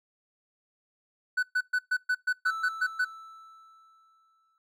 triangle tone bursts, 1495 Hz, F#6, 17 cents sharp, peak -21 dBFS, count 10, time 1.37-3.05 s, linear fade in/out 10 ms, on 60 ms, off 120 ms
triangle tone with exponential decay, 1318.5 Hz, E6, in tune, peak -28 dBFS, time 2.46-4.58 s, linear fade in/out 1 ms, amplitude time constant 460 ms
effects noise-tail reverb RT60 0.2 s tail -23 dB re dry

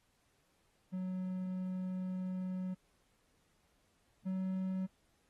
triangle tone pair in turn, 185 / 187.91 Hz, F#3 / F#3, 0 / +27 cents, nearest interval unison, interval 27 cents, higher second, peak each -34 / -32 dBFS, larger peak second, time 0.92-2.75 / 4.25-4.87 s, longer first, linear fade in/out 20 ms, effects pink hiss -75 dBFS RMS until 5.29 s + AAC 32 kbps

